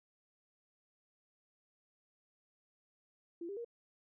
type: tone with pitch steps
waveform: sine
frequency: 340 / 399.7 / 469.9 Hz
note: F4 / G4 / A#4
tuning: -46 / +34 / +14 cents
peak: -40 dBFS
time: 3.41-3.647 s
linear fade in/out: 5 ms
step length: 79 ms
effects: none